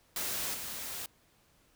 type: noise with level steps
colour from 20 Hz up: white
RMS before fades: -35 / -40 dBFS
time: 0.16-1.06 s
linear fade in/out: 2 ms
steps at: 0.53 s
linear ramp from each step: 20 ms
effects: pink hiss -67 dBFS RMS until 1.75 s